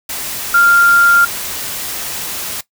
sine tone in noise, 1394 Hz, F6, 4 cents flat, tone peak -6 dBFS, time 0.54-1.25 s, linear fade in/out 5 ms, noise white, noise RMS -23 dBFS, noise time 0.09-2.61 s, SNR +14 dB, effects noise-tail reverb RT60 0.1 s tail -17 dB re dry

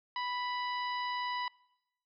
harmonic tone, 987.8 Hz, B5, in tune, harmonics 1 / 2 / 3 / 4 / 5, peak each -34 / -40 / -44 / -46 / -48 dBFS, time 0.16-1.48 s, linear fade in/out 2 ms, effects noise-tail reverb RT60 0.9 s tail -24 dB re dry + MP3 96 kbps

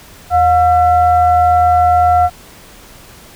sine tone with frequency modulation, 716 Hz, F5, 43 cents sharp, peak -7 dBFS, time 0.3-2.3 s, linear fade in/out 50 ms, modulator 635 Hz, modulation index 0.53, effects pink hiss -39 dBFS RMS until 3.35 s

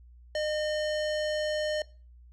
square tone with low-pass filter, 609 Hz, D#5, 37 cents flat, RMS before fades -30 dBFS, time 0.35-1.82 s, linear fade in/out 2 ms, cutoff 5200 Hz, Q 1.3, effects noise-tail reverb RT60 0.4 s tail -23 dB re dry + added 60 Hz sine -50 dBFS peak until 2.32 s

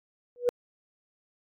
sine tone with exponential growth, 487.1 Hz, B4, 24 cents flat, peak -16 dBFS, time 0.36-0.49 s, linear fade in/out 0 ms, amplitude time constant 28 ms, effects tanh soft clip ceiling -12 dBFS + AAC 64 kbps

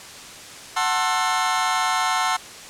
sawtooth chord, F# half-diminished seventh, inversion none, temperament just, 740 / 888 / 1065.6 / 1332 Hz, F#5 / A5 / C6 / E6, 0 / +16 / +31 / +18 cents, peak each -21 dBFS, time 0.76-2.37 s, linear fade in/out 10 ms, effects white hiss -39 dBFS RMS until 2.69 s + low-pass 8000 Hz 12 dB/octave

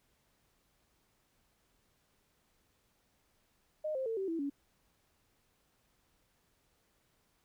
sine tone with pitch steps, 615 / 526.2 / 450.2 / 385.2 / 329.6 / 282 Hz, D#5 / C5 / A4 / G4 / E4 / C#4, -20 / +10 / +40 / -30 / 0 / +30 cents, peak -33 dBFS, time 3.84-4.5 s, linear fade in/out 10 ms, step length 110 ms, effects pink hiss -74 dBFS RMS until 7.44 s

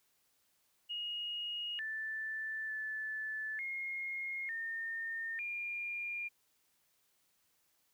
sine tone with pitch steps, 2874 / 1761 / 1744 / 2146 / 1821 / 2400 Hz, F7 / A6 / A6 / C7 / A#6 / D7, +49 / +1 / -16 / +43 / -41 / +37 cents, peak -37 dBFS, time 0.89-6.29 s, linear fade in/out 20 ms, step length 900 ms, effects white hiss -75 dBFS RMS until 7.93 s

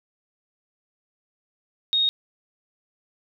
sine tone, 3729 Hz, A#7, in tune, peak -18 dBFS, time 1.93-2.09 s, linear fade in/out 0 ms, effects none

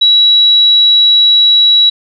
sine tone, 3900 Hz, B7, 23 cents flat, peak -4 dBFS, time 0.01-1.9 s, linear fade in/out 10 ms, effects none

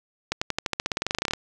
accelerating click train, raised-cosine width 0.2 ms, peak -7 dBFS, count 20, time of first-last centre 0.32-1.335 s, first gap 95 ms, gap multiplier 0.93, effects none

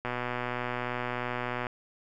click train, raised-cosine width 0.5 ms, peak -17 dBFS, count 200, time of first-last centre 0.05-1.668 s, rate 123 Hz, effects none

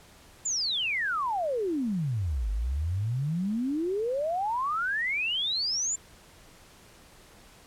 sine exponential two-way sweep, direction down then up, 7360 to 48.83 to 7360 Hz, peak -26 dBFS, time 0.45-5.96 s, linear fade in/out 10 ms, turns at 2.5 s, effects pink hiss -54 dBFS RMS until 7.66 s + low-pass 12000 Hz 12 dB/octave

